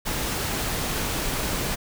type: noise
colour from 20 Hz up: pink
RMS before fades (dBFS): -27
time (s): 0.05-1.76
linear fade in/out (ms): 20
effects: none